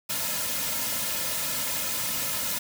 white noise with comb filter, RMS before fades -29 dBFS, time 0.09-2.59 s, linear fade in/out 10 ms, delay 2.6 ms, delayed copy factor -0.85, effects none

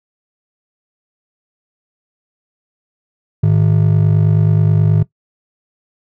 triangle ring-modulated tone, 130.81 Hz, C3, in tune, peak -4 dBFS, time 3.43-5.03 s, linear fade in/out 5 ms, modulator 24.7 Hz, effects noise-tail reverb RT60 0.1 s tail -18 dB re dry

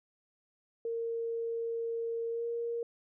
sine tone with pitch glide, 460.8 to 467.8 Hz, A#4 to A#4, -20 to +6 cents, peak -32 dBFS, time 0.85-2.83 s, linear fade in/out 2 ms, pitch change +26 cents, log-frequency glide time 2.3-2.45 s, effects none

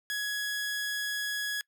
sawtooth tone, 1675 Hz, G#6, 14 cents sharp, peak -27 dBFS, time 0.1-1.61 s, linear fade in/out 0 ms, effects noise-tail reverb RT60 0.1 s tail -24 dB re dry

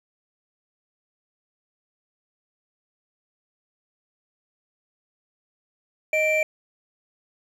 triangle tone pair together, 622 / 2350 Hz, D#5 / D7, -1 / +1 cents, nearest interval octave + major seventh, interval 2302 cents, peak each -20 dBFS, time 6.13-6.43 s, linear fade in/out 2 ms, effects none

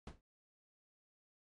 brown noise with exponential decay, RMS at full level -41 dBFS, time 0.07-0.21 s, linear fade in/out 2 ms, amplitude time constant 30 ms, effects low-pass 8000 Hz 12 dB/octave + MP3 48 kbps

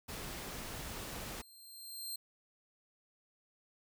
pink noise, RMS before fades -44 dBFS, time 0.08-1.42 s, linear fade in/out 10 ms
15% pulse tone with exponential growth, 4168 Hz, C8, 7 cents flat, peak -32 dBFS, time 0.73-2.16 s, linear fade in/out 5 ms, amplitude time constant 310 ms
effects none

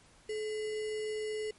sine tone with sample-and-hold, 429.4 Hz, A4, 42 cents flat, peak -33 dBFS, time 0.29-1.51 s, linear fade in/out 5 ms, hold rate 2450 Hz, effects pink hiss -61 dBFS RMS until 1.58 s + MP3 48 kbps

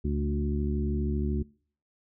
harmonic tone with a mistuned harmonic, 72.8 Hz, D2, 15 cents flat, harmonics 1 / 2 / 3 / 4 / 5, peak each -28 / -34 / -32 / -38 / -36 dBFS, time 0.04-1.43 s, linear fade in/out 10 ms, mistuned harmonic 2, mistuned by -20 cents, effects noise-tail reverb RT60 0.5 s tail -25 dB re dry

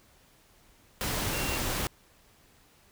sine tone in noise, 2754 Hz, F7, 25 cents flat, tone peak -37 dBFS, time 1.33-1.57 s, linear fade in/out 0 ms, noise pink, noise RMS -31 dBFS, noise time 1.01-1.87 s, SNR -9 dB, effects pink hiss -61 dBFS RMS until 2.91 s

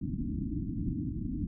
white low-pass noise, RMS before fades -34 dBFS, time 0.01-1.47 s, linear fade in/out 5 ms, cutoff 310 Hz, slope 96 dB/octave, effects none

